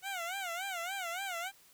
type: tone with vibrato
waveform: 15% pulse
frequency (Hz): 730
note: F#5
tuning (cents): -24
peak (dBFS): -30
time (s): 0.02-1.52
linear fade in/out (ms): 50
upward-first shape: sine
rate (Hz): 3.5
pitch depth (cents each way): 150
effects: white hiss -62 dBFS RMS until 1.73 s